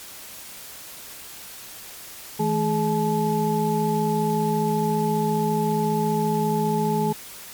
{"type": "tone cluster", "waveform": "sine", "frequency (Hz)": [160.4, 215.1, 420.4, 861], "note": ["E3", "A3", "G#4", "A5"], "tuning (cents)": [-47, -39, 21, -38], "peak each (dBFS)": -25, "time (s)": [2.39, 7.13], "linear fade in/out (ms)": 10, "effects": ["white hiss -40 dBFS RMS until 7.53 s", "MP3 96 kbps"]}